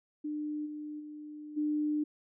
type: tone with level steps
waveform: sine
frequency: 300 Hz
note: D4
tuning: 37 cents sharp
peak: -33 / -38 / -42 / -28 dBFS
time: 0.24-2.04 s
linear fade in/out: 10 ms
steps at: 0.65 / 0.99 / 1.56 s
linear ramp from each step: 20 ms
effects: none